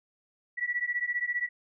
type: beating tone pair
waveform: sine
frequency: 1938 / 1953 Hz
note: B6 / B6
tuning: -33 / -20 cents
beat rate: 15 Hz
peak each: -31 dBFS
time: 0.57-1.49 s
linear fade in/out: 20 ms
effects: none